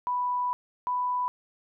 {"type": "tone pair in turn", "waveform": "sine", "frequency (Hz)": [987.8, 991.7], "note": ["B5", "B5"], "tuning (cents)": [0, 7], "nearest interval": "unison", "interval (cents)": 7, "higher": "second", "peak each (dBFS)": -25, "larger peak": "neither", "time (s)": [[0.07, 0.53], [0.87, 1.28]], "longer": "first", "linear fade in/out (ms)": 0, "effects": []}